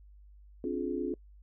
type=chord; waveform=sine; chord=D half-diminished seventh; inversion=third; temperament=just; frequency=264.3 / 293.7 / 352.4 / 422.9 Hz; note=C4 / D4 / F4 / Ab4; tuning=+18 / 0 / +16 / +31 cents; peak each=-36 / -37 / -35 / -37 dBFS; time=0.64-1.14 s; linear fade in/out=2 ms; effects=noise-tail reverb RT60 0.1 s tail -26 dB re dry + added 50 Hz sine -52 dBFS peak until 1.42 s